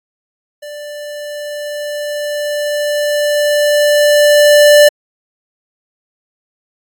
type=tone with level ramp; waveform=square; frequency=589 Hz; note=D5; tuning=5 cents sharp; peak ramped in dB=-27 to -3 dBFS; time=0.62-4.89 s; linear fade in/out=10 ms; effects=AAC 64 kbps